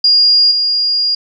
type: tone with level steps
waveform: sine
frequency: 4838 Hz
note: D#8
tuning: 49 cents flat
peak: -6 / -11 dBFS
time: 0.04-1.15 s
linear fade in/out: 5 ms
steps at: 0.51 s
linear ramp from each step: 5 ms
effects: none